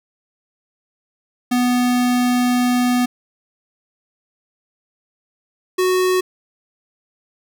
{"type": "tone pair in turn", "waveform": "square", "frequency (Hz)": [246.9, 369], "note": ["B3", "F#4"], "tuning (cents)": [0, -5], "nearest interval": "perfect fifth", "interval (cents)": 695, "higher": "second", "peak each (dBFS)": -15, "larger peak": "neither", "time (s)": [[1.51, 3.06], [5.78, 6.21]], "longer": "first", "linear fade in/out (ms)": 10, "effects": []}